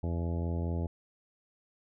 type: harmonic tone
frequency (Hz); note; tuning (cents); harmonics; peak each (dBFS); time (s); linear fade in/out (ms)
84.6; E2; +45; 1 / 2 / 3 / 4 / 5 / 6 / 7 / 8 / 10; -31 / -37 / -41 / -43 / -45 / -47 / -48 / -49 / -51; 0.03-0.87; 5
effects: none